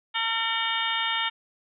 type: harmonic tone with a mistuned harmonic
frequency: 454 Hz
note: A#4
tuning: 46 cents flat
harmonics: 2 / 3 / 4 / 5 / 6 / 7 / 8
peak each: -32 / -32 / -32 / -32 / -32 / -32 / -32 dBFS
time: 0.14-1.3 s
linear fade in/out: 20 ms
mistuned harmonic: 6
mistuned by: +96 cents
effects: none